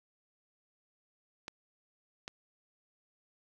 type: clicks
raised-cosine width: 0.2 ms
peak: -23 dBFS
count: 2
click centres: 1.481 / 2.279 s
effects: none